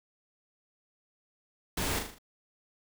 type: noise with echo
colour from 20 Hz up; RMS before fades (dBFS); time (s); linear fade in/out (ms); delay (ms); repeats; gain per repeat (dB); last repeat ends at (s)
pink; -32; 1.77-1.99; 5; 39; 5; -5; 2.185
effects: none